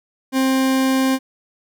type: tone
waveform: 40% pulse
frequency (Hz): 264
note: C4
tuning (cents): +16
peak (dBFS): -14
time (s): 0.32-1.19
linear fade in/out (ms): 50
effects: none